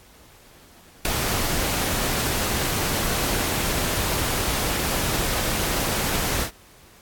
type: noise with ADSR envelope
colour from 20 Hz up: pink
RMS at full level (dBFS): -18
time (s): 1.05-6.51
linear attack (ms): 3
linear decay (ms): 6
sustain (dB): -6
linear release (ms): 89
effects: pink hiss -51 dBFS RMS until 7.01 s + AAC 64 kbps